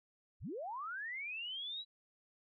sine linear sweep, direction up, 30.82 to 3951 Hz, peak -40 dBFS, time 0.4-1.85 s, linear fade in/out 50 ms, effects none

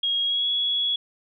sine tone with pitch glide, 3279 to 3361 Hz, G#7 to G#7, -23 to +20 cents, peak -21 dBFS, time 0.03-0.96 s, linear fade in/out 5 ms, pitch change +43 cents, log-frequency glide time 0.21-0.49 s, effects none

